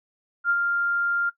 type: tone with ADSR envelope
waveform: sine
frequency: 1396.9 Hz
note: F6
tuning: in tune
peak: -17 dBFS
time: 0.44-1.3 s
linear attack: 57 ms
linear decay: 51 ms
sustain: -4 dB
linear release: 14 ms
effects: noise-tail reverb RT60 0.1 s tail -17 dB re dry